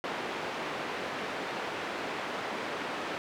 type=band-pass noise; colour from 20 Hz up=pink; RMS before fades=-36 dBFS; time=0.04-3.18 s; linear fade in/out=0 ms; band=330 to 2600 Hz; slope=12 dB/octave; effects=none